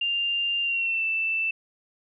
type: tone with pitch glide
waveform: sine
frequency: 2794 to 2656 Hz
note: F7 to E7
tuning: 0 to +12 cents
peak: -23 dBFS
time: 0.01-1.51 s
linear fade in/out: 5 ms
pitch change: -88 cents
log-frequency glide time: 0.62-1.05 s
effects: none